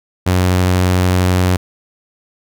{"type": "tone", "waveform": "sawtooth", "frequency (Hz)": 91.3, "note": "F#2", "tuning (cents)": -23, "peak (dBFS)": -7, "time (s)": [0.26, 1.57], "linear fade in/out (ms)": 10, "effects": []}